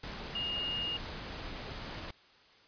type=tone in noise; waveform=sine; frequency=2845 Hz; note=F7; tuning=31 cents sharp; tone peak=-33 dBFS; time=0.35-0.97 s; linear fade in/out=5 ms; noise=pink; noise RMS=-42 dBFS; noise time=0.03-2.11 s; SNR=+6 dB; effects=white hiss -61 dBFS RMS until 2.67 s + resampled to 11025 Hz